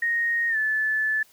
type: tone with pitch glide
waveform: sine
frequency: 1864.7 to 1739.8 Hz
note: A#6 to A6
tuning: 0 to -20 cents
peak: -21 dBFS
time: 0.02-1.23 s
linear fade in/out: 5 ms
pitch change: -120 cents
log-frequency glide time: 0.49-0.57 s
effects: white hiss -57 dBFS RMS until 1.32 s